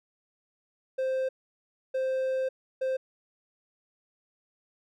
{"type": "tone bursts at uneven times", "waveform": "triangle", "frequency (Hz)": 523.3, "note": "C5", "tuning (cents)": 0, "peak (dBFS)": -24, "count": 3, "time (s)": [[0.98, 1.29], [1.94, 2.49], [2.81, 2.97]], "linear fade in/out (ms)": 10, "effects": []}